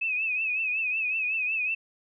sine tone with vibrato, 2564 Hz, E7, 49 cents flat, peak -25 dBFS, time 0.01-1.75 s, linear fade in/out 10 ms, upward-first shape triangle, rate 5.4 Hz, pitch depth 91 cents each way, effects none

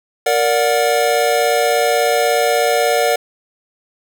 square chord, Bb augmented, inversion none, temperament just, 466.2 / 582.7 / 728.4 Hz, Bb4 / D5 / F#5, 0 / -14 / -27 cents, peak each -18 dBFS, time 0.26-3.16 s, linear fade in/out 5 ms, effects none

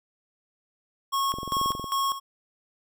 square tone with tremolo, 1094 Hz, C#6, 23 cents flat, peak -24 dBFS, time 1.12-2.2 s, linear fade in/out 20 ms, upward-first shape square, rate 2.5 Hz, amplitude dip 70%
click train, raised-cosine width 2 ms, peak -22 dBFS, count 12, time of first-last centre 1.34-1.842 s, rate 21.9 Hz
effects none

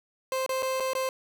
30% pulse tone with dropouts, 523.3 Hz, C5, in tune, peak -24 dBFS, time 0.32-1.09 s, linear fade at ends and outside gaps 1 ms, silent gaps 0.463-0.492 / 0.624-0.629 / 0.8-0.804 / 0.934-0.951 s, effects none

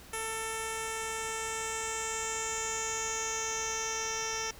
10% pulse tone with low-pass filter sweep, 445.3 Hz, A4, 21 cents sharp, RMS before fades -35 dBFS, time 0.13-4.51 s, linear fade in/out 5 ms, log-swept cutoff 10000 to 5600 Hz, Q 6.4, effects added 60 Hz sine -56 dBFS peak until 4.59 s + pink hiss -52 dBFS RMS until 4.59 s

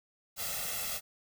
white noise with comb filter, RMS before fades -36 dBFS, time 0.36-1.01 s, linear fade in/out 50 ms, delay 1.5 ms, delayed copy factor +0.95, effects none

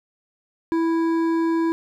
triangle tone with hard clipping, 329.6 Hz, E4, in tune, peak -20 dBFS, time 0.72-1.72 s, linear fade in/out 0 ms, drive 13 dB, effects none

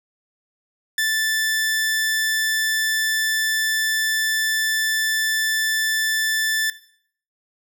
sawtooth tone, 1760 Hz, A6, in tune, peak -15 dBFS, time 0.98-6.7 s, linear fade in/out 2 ms, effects noise-tail reverb RT60 0.6 s tail -17 dB re dry

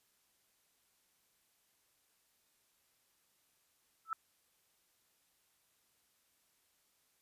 sine tone with exponential growth, 1318.5 Hz, E6, in tune, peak -30 dBFS, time 4.05-4.13 s, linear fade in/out 1 ms, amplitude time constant 17 ms, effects white hiss -75 dBFS RMS until 7.21 s + resampled to 32000 Hz

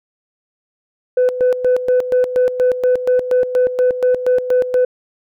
sine tone with tremolo, 502 Hz, B4, 28 cents sharp, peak -8 dBFS, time 1.17-4.85 s, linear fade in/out 5 ms, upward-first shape square, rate 4.2 Hz, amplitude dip 75%, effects tanh soft clip ceiling -8 dBFS

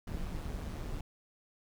brown noise with amplitude modulation, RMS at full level -36 dBFS, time 0.07-1.01 s, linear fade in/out 5 ms, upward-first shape sine, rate 151 Hz, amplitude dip 55%, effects none

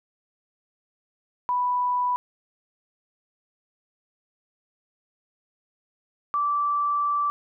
sine tone pair in turn, 987.8 / 1164.2 Hz, B5 / D6, 0 / -15 cents, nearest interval minor third, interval 285 cents, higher second, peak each -21 dBFS, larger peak neither, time 1.49-2.16 / 6.34-7.3 s, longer second, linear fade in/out 0 ms, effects none

